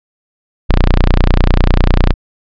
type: tone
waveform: sawtooth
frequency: 30 Hz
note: B0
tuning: 49 cents flat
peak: -3 dBFS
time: 0.69-2.14 s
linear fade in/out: 10 ms
effects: resampled to 11025 Hz